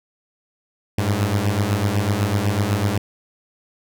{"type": "beating tone pair", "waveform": "sawtooth", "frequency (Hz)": [98, 106], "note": ["G2", "G#2"], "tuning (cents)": [0, 36], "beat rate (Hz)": 8, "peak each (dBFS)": -17, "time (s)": [0.98, 2.98], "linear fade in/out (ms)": 5, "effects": []}